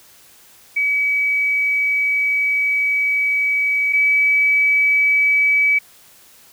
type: tone pair in turn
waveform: sine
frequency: 2278 / 2287 Hz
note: C#7 / D7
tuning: +47 / -47 cents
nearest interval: unison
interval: 6 cents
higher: second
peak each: -15 / -12 dBFS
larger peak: second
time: 0.76-3.93 / 3.93-5.79 s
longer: first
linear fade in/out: 10 ms
effects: white hiss -48 dBFS RMS until 6.52 s